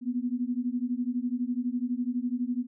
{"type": "beating tone pair", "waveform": "sine", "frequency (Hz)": [240, 252], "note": ["B3", "B3"], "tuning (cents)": [-49, 35], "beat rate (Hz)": 12, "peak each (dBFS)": -30, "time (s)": [0.01, 2.67], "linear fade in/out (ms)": 50, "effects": []}